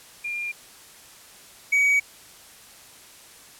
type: tone pair in turn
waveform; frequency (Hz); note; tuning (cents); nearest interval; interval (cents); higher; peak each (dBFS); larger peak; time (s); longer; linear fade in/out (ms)
sine / triangle; 2402 / 2263; D7 / C#7; +38 / +35; minor second; 103; first; -27 / -15; second; 0.24-0.52 / 1.72-2; neither; 10
effects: white hiss -48 dBFS RMS until 3.59 s + low-pass 12000 Hz 12 dB/octave